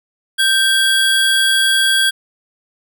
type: tone pair together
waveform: square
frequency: 1568 / 3322 Hz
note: G6 / G#7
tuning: 0 / 0 cents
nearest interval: octave + minor second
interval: 1300 cents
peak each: -15 dBFS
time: 0.38-2.11 s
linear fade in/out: 20 ms
effects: none